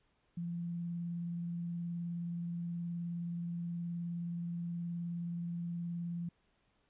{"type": "tone with vibrato", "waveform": "sine", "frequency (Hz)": 171.5, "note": "F3", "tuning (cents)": -31, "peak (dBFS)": -36, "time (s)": [0.37, 6.29], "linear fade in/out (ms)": 5, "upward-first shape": "triangle", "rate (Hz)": 19, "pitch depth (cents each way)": 18, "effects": ["pink hiss -75 dBFS RMS until 6.89 s", "resampled to 8000 Hz"]}